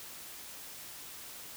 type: silence
effects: white hiss -47 dBFS RMS until 1.56 s